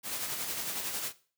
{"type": "noise with tremolo", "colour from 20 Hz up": "white", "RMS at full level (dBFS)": -34, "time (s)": [0.03, 1.13], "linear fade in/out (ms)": 50, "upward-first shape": "sine", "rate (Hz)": 11, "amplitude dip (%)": 40, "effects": ["noise-tail reverb RT60 0.4 s tail -17 dB re dry", "high-pass 100 Hz 12 dB/octave"]}